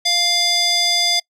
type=tone with band-pass filter; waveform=square; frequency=698.5 Hz; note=F5; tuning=in tune; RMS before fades=-17 dBFS; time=0.05-1.2 s; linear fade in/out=10 ms; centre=4500 Hz; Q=3; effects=noise-tail reverb RT60 0.1 s tail -25 dB re dry